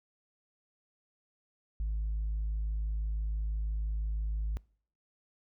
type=tone; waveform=sine; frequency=53 Hz; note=G#1; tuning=36 cents sharp; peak=-28 dBFS; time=1.8-4.57 s; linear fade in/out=0 ms; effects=noise-tail reverb RT60 0.5 s tail -26 dB re dry + tanh soft clip ceiling -28 dBFS